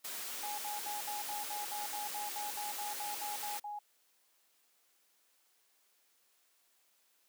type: noise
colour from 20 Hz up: white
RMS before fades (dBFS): -42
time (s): 0.04-3.6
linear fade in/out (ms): 10
type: tone bursts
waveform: sine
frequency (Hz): 830.6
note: G#5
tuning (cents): 0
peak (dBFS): -39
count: 16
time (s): 0.43-3.79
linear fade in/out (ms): 5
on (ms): 150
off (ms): 64
effects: white hiss -72 dBFS RMS until 7.28 s + high-pass 300 Hz 12 dB/octave